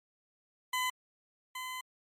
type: tone pair in turn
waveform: 20% pulse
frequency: 1011 / 1019.8 Hz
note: B5 / C6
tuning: +40 / -45 cents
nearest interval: unison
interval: 15 cents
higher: second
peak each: -25 / -33 dBFS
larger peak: first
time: 0.73-0.9 / 1.55-1.81 s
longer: second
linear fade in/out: 5 ms
effects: MP3 64 kbps